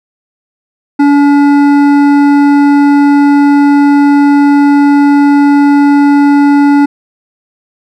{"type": "tone with hard clipping", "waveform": "triangle", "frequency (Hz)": 285.7, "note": "D4", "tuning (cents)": -48, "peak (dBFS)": -5, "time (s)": [0.99, 6.86], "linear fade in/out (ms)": 10, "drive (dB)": 15, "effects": []}